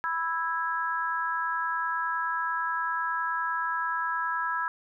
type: chord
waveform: sine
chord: E major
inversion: second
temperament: just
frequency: 988.9 / 1318.5 / 1648.1 Hz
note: B5 / E6 / G#6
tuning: +2 / 0 / -14 cents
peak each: -31 dBFS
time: 0.04-4.68 s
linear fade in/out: 0 ms
effects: none